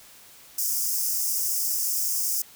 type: high-pass noise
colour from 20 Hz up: white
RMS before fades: -26 dBFS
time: 0.58-2.42 s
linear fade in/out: 5 ms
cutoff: 5000 Hz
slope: 96 dB/octave
effects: white hiss -50 dBFS RMS until 2.55 s